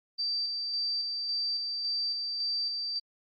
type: tone with tremolo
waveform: sine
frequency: 4662 Hz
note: D8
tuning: 14 cents flat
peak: -28 dBFS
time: 0.18-3 s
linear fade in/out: 20 ms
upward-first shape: square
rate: 1.8 Hz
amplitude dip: 30%
effects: Opus 48 kbps